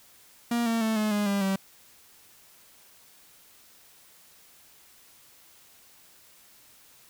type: tone with pitch steps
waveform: 45% pulse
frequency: 236.4 / 228.6 / 221.1 / 213.8 / 206.8 / 199.94 / 193.35 Hz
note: A#3 / A#3 / A3 / A3 / G#3 / G3 / G3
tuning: +24 / -34 / +9 / -49 / -7 / +34 / -24 cents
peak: -24 dBFS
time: 0.51-1.56 s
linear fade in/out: 5 ms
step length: 150 ms
effects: white hiss -56 dBFS RMS until 7.09 s